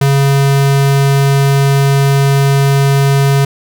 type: tone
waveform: square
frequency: 138.59 Hz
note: C#3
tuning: in tune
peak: -8 dBFS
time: 0.01-3.45 s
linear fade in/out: 5 ms
effects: none